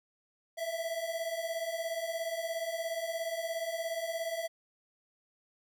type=beating tone pair; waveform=square; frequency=650 / 667 Hz; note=E5 / E5; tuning=-24 / +20 cents; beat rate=17 Hz; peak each=-39 / -36 dBFS; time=0.57-4.48 s; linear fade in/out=20 ms; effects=none